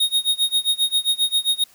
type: tone with tremolo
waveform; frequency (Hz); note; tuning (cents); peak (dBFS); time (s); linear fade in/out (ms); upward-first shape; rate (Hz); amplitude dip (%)
square; 3729; A#7; 0; -15; 0-1.64; 5; sine; 7.5; 95
effects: white hiss -53 dBFS RMS until 1.74 s